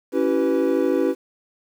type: chord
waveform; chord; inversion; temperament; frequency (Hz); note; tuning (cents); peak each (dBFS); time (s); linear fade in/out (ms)
triangle; C# half-diminished seventh; none; equal with one note detuned; 277.2 / 329.6 / 383.3 / 493.9; C#4 / E4 / G4 / B4; 0 / 0 / -39 / 0; -21; 0.12-1.15; 50
effects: 8-bit